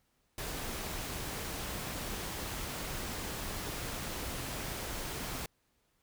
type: noise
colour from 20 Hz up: pink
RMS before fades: -39 dBFS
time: 0.38-5.46 s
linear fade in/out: 2 ms
effects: pink hiss -75 dBFS RMS until 6.02 s